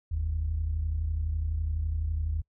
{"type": "tone pair together", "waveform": "sine", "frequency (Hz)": [46.85, 78.8], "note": ["F#1", "D#2"], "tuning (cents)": [22, 23], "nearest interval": "major sixth", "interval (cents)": 901, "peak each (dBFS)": [-31, -27], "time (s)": [0.11, 2.42], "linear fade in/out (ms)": 10, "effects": ["noise-tail reverb RT60 0.1 s tail -26 dB re dry", "tanh soft clip ceiling -21 dBFS"]}